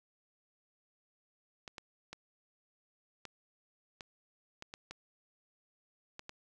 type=clicks; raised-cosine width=0.2 ms; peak=-27 dBFS; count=10; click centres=1.678 / 1.782 / 2.13 / 3.253 / 4.008 / 4.624 / 4.739 / 4.91 / 6.194 / 6.294 s; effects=none